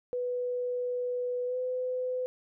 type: tone with pitch glide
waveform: sine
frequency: 493.9 to 505.7 Hz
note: B4 to B4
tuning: 0 to +41 cents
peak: -29 dBFS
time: 0.13-2.26 s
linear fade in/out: 0 ms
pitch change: +41 cents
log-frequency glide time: 1.46-1.57 s
effects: none